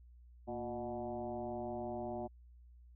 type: tone with frequency modulation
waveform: sine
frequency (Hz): 481.6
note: B4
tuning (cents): -44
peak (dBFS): -38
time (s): 0.47-2.28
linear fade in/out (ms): 20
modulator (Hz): 125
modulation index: 2.5
effects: added 60 Hz sine -56 dBFS peak until 2.95 s